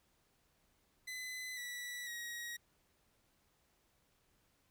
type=tone with pitch steps; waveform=sawtooth; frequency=2016 / 1955.2 / 1896.3 Hz; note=B6 / B6 / A#6; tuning=+35 / -18 / +29 cents; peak=-39 dBFS; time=1.07-2.57 s; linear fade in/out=10 ms; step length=500 ms; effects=pink hiss -75 dBFS RMS until 4.7 s